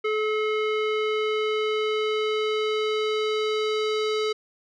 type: tone with low-pass filter sweep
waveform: square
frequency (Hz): 430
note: A4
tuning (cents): -40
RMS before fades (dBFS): -25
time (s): 0.04-4.33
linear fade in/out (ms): 10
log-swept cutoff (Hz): 2400 to 4300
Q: 2
effects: none